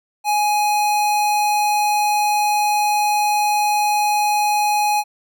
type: tone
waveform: square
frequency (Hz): 835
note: G#5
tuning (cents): +9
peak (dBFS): -16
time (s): 0.24-5.04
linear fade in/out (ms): 50
effects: none